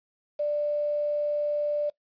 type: tone with quantisation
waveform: sine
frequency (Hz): 590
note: D5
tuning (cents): +8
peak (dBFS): -24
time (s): 0.39-1.9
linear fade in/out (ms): 10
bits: 8
effects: noise-tail reverb RT60 0.1 s tail -21 dB re dry + resampled to 11025 Hz